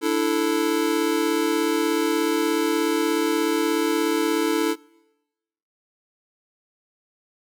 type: chord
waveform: square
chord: D suspended second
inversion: none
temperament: just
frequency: 293.7 / 330.4 / 440.5 Hz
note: D4 / E4 / A4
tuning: 0 / +4 / +2 cents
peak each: -26 / -24 / -25 dBFS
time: 0.01-4.76 s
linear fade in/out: 50 ms
effects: noise-tail reverb RT60 1.0 s tail -25 dB re dry